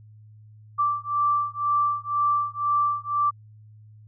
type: beating tone pair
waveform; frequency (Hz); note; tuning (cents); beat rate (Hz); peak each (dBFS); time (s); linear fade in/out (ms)
sine; 1169 / 1171; D6 / D6; -8 / -5; 2; -24; 0.78-3.31; 20
effects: added 107 Hz sine -46 dBFS peak until 4.07 s